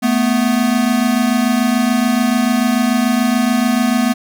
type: tone pair together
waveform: square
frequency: 220 / 246.9 Hz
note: A3 / B3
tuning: 0 / 0 cents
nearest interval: major second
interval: 200 cents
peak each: -17 / -15 dBFS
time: 0.02-4.14 s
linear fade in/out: 20 ms
effects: none